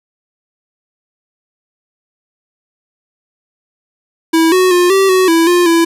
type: tone with pitch steps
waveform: square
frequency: 326.1 / 369.8 / 355.1 / 387.5 / 373 / 330.4 / 352.5 / 333.6 Hz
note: E4 / F#4 / F4 / G4 / F#4 / E4 / F4 / E4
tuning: -19 / -1 / +29 / -20 / +14 / +4 / +16 / +21 cents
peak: -8 dBFS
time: 4.33-5.85 s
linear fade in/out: 10 ms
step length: 190 ms
effects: resampled to 32000 Hz + 8-bit